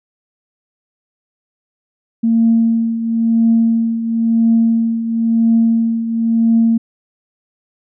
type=tone with tremolo; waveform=sine; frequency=228.2 Hz; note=A#3; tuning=37 cents flat; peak=-7 dBFS; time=2.23-6.78 s; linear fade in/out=10 ms; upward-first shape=triangle; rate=0.98 Hz; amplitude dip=70%; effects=tanh soft clip ceiling -3 dBFS

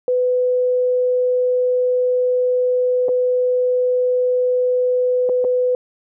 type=tone with dropouts; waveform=sine; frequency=500 Hz; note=B4; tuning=21 cents sharp; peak=-14 dBFS; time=0.08-5.75 s; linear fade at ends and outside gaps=1 ms; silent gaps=3.084-3.09 / 5.291-5.295 / 5.443-5.448 s; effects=none

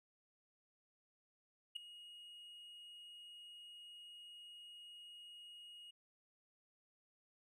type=tone with ADSR envelope; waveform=triangle; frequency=2879 Hz; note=F#7; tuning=48 cents flat; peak=-36 dBFS; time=1.75-5.91 s; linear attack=14 ms; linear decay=4 ms; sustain=-16 dB; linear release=8 ms; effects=none

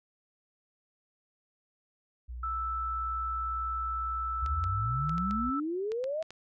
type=tone with pitch glide; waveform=sine; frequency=60.5 to 61.1 Hz; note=B1 to B1; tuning=-35 to -18 cents; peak=-37 dBFS; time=2.28-5.51 s; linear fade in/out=20 ms; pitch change=+17 cents; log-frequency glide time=2.48-4.85 s
type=tone; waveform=sine; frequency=1319 Hz; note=E6; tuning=1 cent sharp; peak=-31 dBFS; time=2.43-5.6 s; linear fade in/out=5 ms
type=exponential sweep; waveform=sine; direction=up; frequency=65.41 to 659.3 Hz; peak=-30 dBFS; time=4.42-6.23 s; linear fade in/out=10 ms
type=clicks; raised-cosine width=0.2 ms; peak=-27 dBFS; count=9; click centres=4.462 / 4.64 / 5.094 / 5.181 / 5.31 / 5.919 / 6.041 / 6.226 / 6.306 s
effects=none

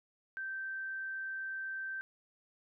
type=tone; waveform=sine; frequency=1558 Hz; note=G6; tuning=11 cents flat; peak=-37 dBFS; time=0.37-2.01 s; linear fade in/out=0 ms; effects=none

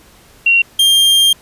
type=tone pair in turn; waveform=sine / 45% pulse; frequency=2747 / 3196 Hz; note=F7 / G7; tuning=-29 / +33 cents; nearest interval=minor third; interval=262 cents; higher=second; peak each=-7 dBFS; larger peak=neither; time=0.46-0.62 / 0.79-1.33 s; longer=second; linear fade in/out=5 ms; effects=pink hiss -45 dBFS RMS until 1.41 s + resampled to 32000 Hz

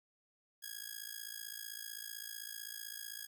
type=tone with amplitude modulation; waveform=5% pulse; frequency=1653 Hz; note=G#6; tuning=9 cents flat; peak=-29 dBFS; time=0.62-3.27 s; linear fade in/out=20 ms; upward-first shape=sine; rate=55.7 Hz; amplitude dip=90%; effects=none

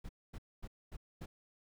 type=noise bursts; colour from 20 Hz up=brown; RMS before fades=-44 dBFS; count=5; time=0.04-1.26 s; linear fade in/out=10 ms; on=52 ms; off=240 ms; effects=none

